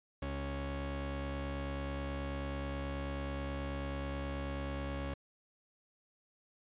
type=tone pair together; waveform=sawtooth; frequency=69.3 / 277.2 Hz; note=C#2 / C#4; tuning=0 / 0 cents; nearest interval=2 octaves; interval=2400 cents; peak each=-34 / -36 dBFS; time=0.22-5.14 s; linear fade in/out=5 ms; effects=resampled to 8000 Hz